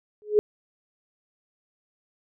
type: tone with exponential growth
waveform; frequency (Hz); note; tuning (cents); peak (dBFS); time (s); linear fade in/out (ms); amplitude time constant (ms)
sine; 420.4; G#4; +21; -11; 0.22-0.39; 0; 36
effects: none